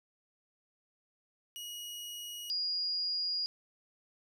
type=tone pair in turn; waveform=sawtooth / sine; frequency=2900 / 4862 Hz; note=F#7 / D#8; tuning=-35 / -41 cents; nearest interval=major sixth; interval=894 cents; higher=second; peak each=-38 / -31 dBFS; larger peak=second; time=1.56-2.5 / 2.5-3.46 s; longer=second; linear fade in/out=0 ms; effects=12-bit